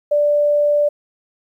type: tone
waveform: sine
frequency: 587.3 Hz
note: D5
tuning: in tune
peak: -12 dBFS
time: 0.11-0.89 s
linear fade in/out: 10 ms
effects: 9-bit